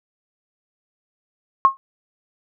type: tone with exponential decay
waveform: sine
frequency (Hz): 1078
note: C#6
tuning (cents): -49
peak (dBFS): -5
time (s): 1.65-1.77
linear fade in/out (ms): 0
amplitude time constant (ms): 24
effects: none